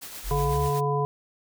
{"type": "noise with tremolo", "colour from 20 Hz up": "white", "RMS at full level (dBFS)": -38, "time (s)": [0.01, 0.81], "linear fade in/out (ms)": 20, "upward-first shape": "sine", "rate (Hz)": 8.1, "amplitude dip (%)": 40}
{"type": "linear sweep", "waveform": "sine", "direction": "up", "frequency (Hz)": [41.17, 77.78], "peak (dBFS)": -28, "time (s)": [0.23, 0.71], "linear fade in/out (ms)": 50}
{"type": "harmonic tone", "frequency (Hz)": 142.7, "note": "D3", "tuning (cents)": -49, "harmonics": [1, 3, 5, 7], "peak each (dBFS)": [-26, -27, -32, -28], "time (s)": [0.31, 1.05], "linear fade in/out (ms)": 0}
{"effects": []}